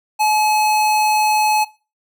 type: tone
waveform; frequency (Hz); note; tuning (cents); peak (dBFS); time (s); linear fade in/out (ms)
square; 854; G#5; +48; -14; 0.19-1.65; 20
effects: noise-tail reverb RT60 0.3 s tail -19 dB re dry